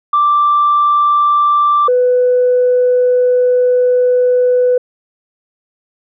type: tone pair in turn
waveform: sine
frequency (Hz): 1174.7 / 497.5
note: D6 / B4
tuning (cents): 0 / +13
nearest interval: octave + minor third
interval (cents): 1487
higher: first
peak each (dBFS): -7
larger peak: neither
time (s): 0.13-1.88 / 1.88-4.78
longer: second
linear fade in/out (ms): 5
effects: tanh soft clip ceiling -4 dBFS